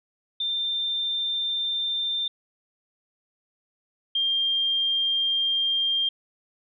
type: tone pair in turn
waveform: sine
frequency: 3587 / 3196 Hz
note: A7 / G7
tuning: +33 / +33 cents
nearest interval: major second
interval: 200 cents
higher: first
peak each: -24 / -21 dBFS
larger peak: second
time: 0.4-2.28 / 4.15-6.09 s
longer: second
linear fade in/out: 5 ms
effects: none